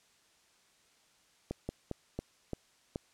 slowing click train, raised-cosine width 2 ms, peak -22 dBFS, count 6, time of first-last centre 1.51-2.959 s, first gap 180 ms, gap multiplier 1.24, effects white hiss -67 dBFS RMS until 3.13 s + low-pass 8000 Hz 12 dB/octave

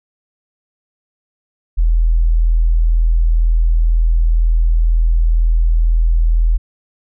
sine tone, 41.02 Hz, E1, 8 cents flat, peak -9 dBFS, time 1.77-6.58 s, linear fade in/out 20 ms, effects none

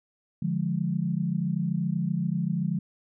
sine chord, D diminished, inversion none, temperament equal, 146.83 / 174.61 / 207.7 Hz, D3 / F3 / Ab3, 0 / 0 / 0 cents, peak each -30 / -27 / -31 dBFS, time 0.42-2.79 s, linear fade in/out 5 ms, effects none

